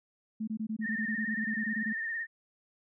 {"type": "tone bursts", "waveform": "sine", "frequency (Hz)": 218.4, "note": "A3", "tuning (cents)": -13, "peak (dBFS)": -31, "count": 16, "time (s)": [0.4, 1.931], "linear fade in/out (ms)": 10, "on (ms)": 76, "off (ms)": 21}
{"type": "tone with vibrato", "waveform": "sine", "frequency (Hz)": 1820, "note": "A#6", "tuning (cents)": -42, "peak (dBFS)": -32, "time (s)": [0.81, 2.27], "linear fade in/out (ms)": 50, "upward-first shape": "sine", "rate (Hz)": 18, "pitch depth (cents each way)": 52}
{"effects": []}